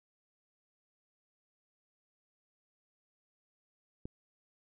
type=click; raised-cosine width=3 ms; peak=-28 dBFS; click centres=4.055 s; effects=none